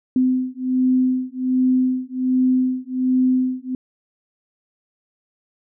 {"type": "beating tone pair", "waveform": "sine", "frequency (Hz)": [255.4, 256.7], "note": ["C4", "C4"], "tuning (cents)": [-42, -33], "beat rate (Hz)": 1.3, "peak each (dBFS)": -19, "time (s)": [0.16, 3.75], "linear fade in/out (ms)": 2, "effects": []}